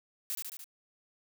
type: noise with echo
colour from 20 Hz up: blue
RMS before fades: -35 dBFS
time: 0.3-0.35 s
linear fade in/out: 0 ms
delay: 73 ms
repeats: 4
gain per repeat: -3 dB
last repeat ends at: 0.642 s
effects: none